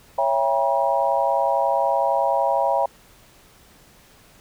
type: chord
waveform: sine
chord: C# diminished seventh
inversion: none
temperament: just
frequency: 554.4 / 665.2 / 798.3 / 957.9 Hz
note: C#5 / E5 / G5 / Bb5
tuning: 0 / +16 / +31 / +47 cents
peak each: -23 dBFS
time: 0.18-2.86 s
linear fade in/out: 5 ms
effects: pink hiss -52 dBFS RMS until 4.4 s